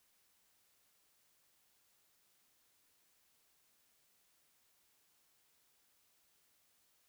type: silence
effects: white hiss -74 dBFS RMS until 7.08 s